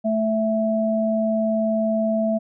sine tone pair together, 220 / 659.3 Hz, A3 / E5, 0 / 0 cents, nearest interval octave + perfect fifth, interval 1900 cents, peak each -21 dBFS, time 0.04-2.39 s, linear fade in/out 20 ms, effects none

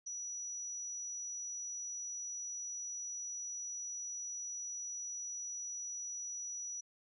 sine tone, 5870 Hz, F#8, 15 cents flat, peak -40 dBFS, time 0.06-6.81 s, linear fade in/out 10 ms, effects none

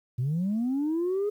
sine linear sweep, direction up, 116.54 to 422 Hz, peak -23 dBFS, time 0.18-1.3 s, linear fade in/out 10 ms, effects tanh soft clip ceiling -22 dBFS + 10-bit

